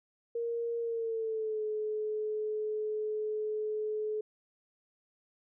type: tone with pitch glide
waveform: sine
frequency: 467 to 428.2 Hz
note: A#4 to A4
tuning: +3 to -47 cents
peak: -31 dBFS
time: 0.35-4.21 s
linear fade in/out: 5 ms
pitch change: -150 cents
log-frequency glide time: 0.79-1.63 s
effects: none